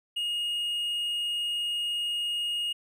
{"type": "tone", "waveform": "triangle", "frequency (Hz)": 2863, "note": "F7", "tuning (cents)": 42, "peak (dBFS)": -26, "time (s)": [0.16, 2.73], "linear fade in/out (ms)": 10, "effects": []}